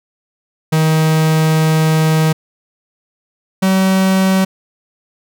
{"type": "tone pair in turn", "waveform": "45% pulse", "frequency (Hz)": [157.9, 189.98], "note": ["D#3", "F#3"], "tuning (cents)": [26, 46], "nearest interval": "minor third", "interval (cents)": 320, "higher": "second", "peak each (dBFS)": -10, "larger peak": "neither", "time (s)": [[0.72, 2.33], [3.62, 4.45]], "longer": "first", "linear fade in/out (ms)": 10, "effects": []}